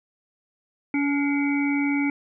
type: harmonic tone with a mistuned harmonic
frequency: 283.6 Hz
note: C#4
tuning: 40 cents sharp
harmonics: 1 / 3 / 5 / 7 / 8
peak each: -21 / -35 / -38 / -33 / -30 dBFS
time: 0.94-2.1 s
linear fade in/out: 2 ms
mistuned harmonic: 7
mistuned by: +70 cents
effects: none